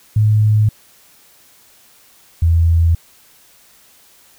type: tone pair in turn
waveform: sine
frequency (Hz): 107.1 / 83.18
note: A2 / E2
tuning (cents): -46 / +16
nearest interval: major third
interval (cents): 438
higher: first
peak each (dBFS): -9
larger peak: neither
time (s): 0.16-0.69 / 2.42-2.95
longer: neither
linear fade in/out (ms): 5
effects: white hiss -49 dBFS RMS until 4.38 s